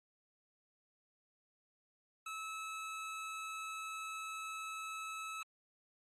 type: tone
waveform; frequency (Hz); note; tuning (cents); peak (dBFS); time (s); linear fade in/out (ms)
25% pulse; 1300; E6; -24; -38; 2.26-5.43; 5
effects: AAC 32 kbps